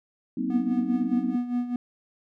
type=chord; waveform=sine; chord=C half-diminished seventh; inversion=second; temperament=just; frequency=188.37 / 235.5 / 261.6 / 314 Hz; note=Gb3 / Bb3 / C4 / Eb4; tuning=+31 / +18 / 0 / +16 cents; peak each=-34 / -30 / -29 / -32 dBFS; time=0.37-1.36 s; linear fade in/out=5 ms
type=tone with tremolo; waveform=triangle; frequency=244.1 Hz; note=B3; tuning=20 cents flat; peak=-20 dBFS; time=0.5-1.76 s; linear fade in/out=2 ms; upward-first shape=sine; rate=4.9 Hz; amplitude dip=70%
effects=none